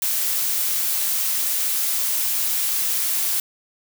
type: noise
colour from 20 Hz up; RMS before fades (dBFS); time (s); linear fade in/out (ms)
blue; -22; 0.02-3.4; 2
effects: none